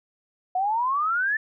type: exponential sweep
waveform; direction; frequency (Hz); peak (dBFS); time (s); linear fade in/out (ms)
sine; up; 721 to 1786; -21; 0.55-1.37; 5
effects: none